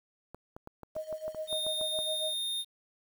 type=clicks; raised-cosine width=1 ms; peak=-30 dBFS; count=12; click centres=0.346 / 0.565 / 0.674 / 0.833 / 0.965 / 1.127 / 1.28 / 1.347 / 1.528 / 1.666 / 1.812 / 1.989 s
type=tone with tremolo; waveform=sine; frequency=625 Hz; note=D#5; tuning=8 cents sharp; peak=-32 dBFS; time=0.95-2.34 s; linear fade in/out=10 ms; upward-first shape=sine; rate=7.1 Hz; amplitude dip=85%
type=tone; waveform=square; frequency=3660 Hz; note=A#7; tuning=32 cents flat; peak=-32 dBFS; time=1.47-2.65 s; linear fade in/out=50 ms
effects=9-bit